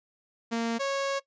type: tone pair in turn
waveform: sawtooth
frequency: 230.6 / 550.7 Hz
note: A#3 / C#5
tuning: -19 / -11 cents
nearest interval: octave + minor third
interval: 1508 cents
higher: second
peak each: -23 / -23 dBFS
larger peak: neither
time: 0.51-0.79 / 0.79-1.2 s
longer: second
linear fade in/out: 20 ms
effects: noise-tail reverb RT60 0.1 s tail -19 dB re dry + resampled to 16000 Hz